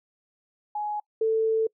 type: tone pair in turn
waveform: sine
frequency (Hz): 838 / 443.9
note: G#5 / A4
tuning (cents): +15 / +15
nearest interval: major seventh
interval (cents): 1100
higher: first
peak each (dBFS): -27 / -20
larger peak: second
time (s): 0.75-1 / 1.21-1.67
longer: second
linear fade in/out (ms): 5
effects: noise-tail reverb RT60 0.1 s tail -26 dB re dry